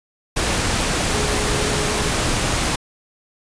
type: tone in noise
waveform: sine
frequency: 420 Hz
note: G#4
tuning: 19 cents sharp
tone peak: -27 dBFS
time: 1.13-2.09 s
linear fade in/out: 10 ms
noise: pink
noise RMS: -20 dBFS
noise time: 0.36-2.76 s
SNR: -10 dB
effects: resampled to 22050 Hz